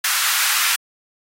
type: high-pass noise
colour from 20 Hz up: pink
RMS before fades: -19 dBFS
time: 0.04-0.76 s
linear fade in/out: 5 ms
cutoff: 1200 Hz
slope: 24 dB/octave
effects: AAC 48 kbps